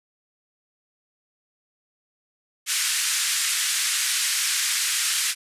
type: band-pass noise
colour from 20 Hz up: white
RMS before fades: -24 dBFS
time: 2.66-5.35 s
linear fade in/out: 50 ms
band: 1500 to 10000 Hz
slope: 24 dB/octave
effects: resampled to 32000 Hz